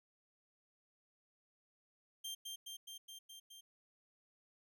sawtooth tone with echo, 3172 Hz, G7, 20 cents sharp, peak -39 dBFS, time 2.24-2.35 s, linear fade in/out 10 ms, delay 210 ms, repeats 6, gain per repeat -2 dB, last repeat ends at 3.61 s, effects none

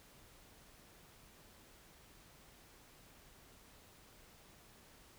silence, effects pink hiss -62 dBFS RMS until 5.18 s

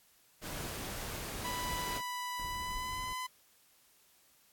pink noise, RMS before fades -41 dBFS, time 0.41-2.02 s, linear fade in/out 50 ms
sawtooth tone with pitch glide, 989 to 1011.5 Hz, B5 to B5, +2 to +41 cents, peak -33 dBFS, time 1.44-3.27 s, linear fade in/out 10 ms, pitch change +39 cents, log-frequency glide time 2.45-3 s
brown noise with tremolo, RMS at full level -44 dBFS, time 2.39-3.13 s, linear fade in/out 2 ms, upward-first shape triangle, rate 19 Hz, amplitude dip 35%
effects white hiss -66 dBFS RMS until 4.52 s + AAC 64 kbps

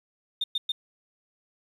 sine tone bursts, 3638 Hz, A#7, 43 cents flat, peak -23 dBFS, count 3, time 0.41-0.72 s, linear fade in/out 5 ms, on 30 ms, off 110 ms, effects tanh soft clip ceiling -20 dBFS + 9-bit

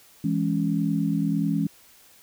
sine chord, C# minor, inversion first, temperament just, 166.31 / 207.9 / 277.2 Hz, E3 / G#3 / C#4, +16 / +2 / 0 cents, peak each -25 / -26 / -26 dBFS, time 0.24-1.67 s, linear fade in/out 5 ms, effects white hiss -54 dBFS RMS until 2.22 s

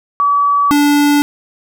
sine / square tone pair in turn, 1144 / 290.3 Hz, D6 / D4, -46 / -20 cents, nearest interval 2 octaves, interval 2374 cents, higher first, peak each -9 dBFS, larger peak neither, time 0.2-0.71 / 0.71-1.22 s, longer neither, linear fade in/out 0 ms, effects none

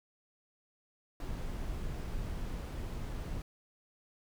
brown noise, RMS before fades -38 dBFS, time 1.2-3.42 s, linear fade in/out 2 ms, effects none

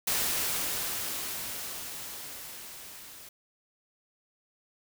white noise with level ramp, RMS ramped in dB -28 to -48 dBFS, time 0.07-3.29 s, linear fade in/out 5 ms, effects none

